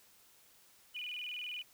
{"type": "tone with vibrato", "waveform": "sine", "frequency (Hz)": 2703, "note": "E7", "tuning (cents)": 43, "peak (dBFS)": -39, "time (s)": [0.94, 1.63], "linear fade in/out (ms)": 20, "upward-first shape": "square", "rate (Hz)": 20, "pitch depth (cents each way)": 170, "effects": ["white hiss -64 dBFS RMS until 1.73 s"]}